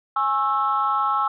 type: chord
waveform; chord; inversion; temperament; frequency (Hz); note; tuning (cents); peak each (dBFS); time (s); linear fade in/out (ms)
sine; C# minor; second; equal with one note detuned; 830.6 / 1087.8 / 1318.5; G#5 / C#6 / E6; 0 / -33 / 0; -24 / -23 / -21; 0.16-1.28; 5
effects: tanh soft clip ceiling -11 dBFS